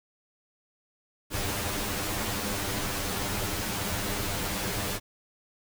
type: noise with comb filter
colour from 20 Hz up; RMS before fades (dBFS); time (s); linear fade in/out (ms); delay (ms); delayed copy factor
pink; -31; 1.3-5; 50; 10; +0.85
effects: none